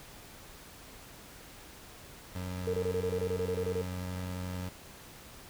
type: tone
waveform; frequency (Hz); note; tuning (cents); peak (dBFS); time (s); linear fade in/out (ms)
25% pulse; 91.2; F#2; -24; -32; 2.35-4.69; 5
type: tone bursts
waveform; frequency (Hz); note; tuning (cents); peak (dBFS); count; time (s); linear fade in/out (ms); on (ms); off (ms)
sine; 455.3; A#4; -41; -29; 13; 2.67-3.817; 5; 67; 23
effects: pink hiss -51 dBFS RMS until 5.49 s